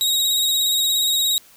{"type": "tone with vibrato", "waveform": "sawtooth", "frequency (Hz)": 3792, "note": "A#7", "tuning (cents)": 29, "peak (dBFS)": -14, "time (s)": [0.01, 1.38], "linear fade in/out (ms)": 0, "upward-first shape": "sine", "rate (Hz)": 17, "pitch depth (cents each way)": 24, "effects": ["white hiss -50 dBFS RMS until 1.56 s"]}